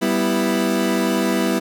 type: chord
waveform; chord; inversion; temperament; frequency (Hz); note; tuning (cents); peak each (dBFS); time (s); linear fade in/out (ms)
30% pulse; E minor; first; equal; 196 / 246.9 / 329.6; G3 / B3 / E4; 0 / 0 / 0; -19; 0.01-1.6; 20
effects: none